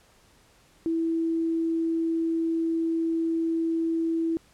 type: tone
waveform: sine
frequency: 328.5 Hz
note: E4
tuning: 6 cents flat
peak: -23 dBFS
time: 0.86-4.37 s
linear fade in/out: 0 ms
effects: pink hiss -59 dBFS RMS until 4.53 s + low-pass 11000 Hz 12 dB/octave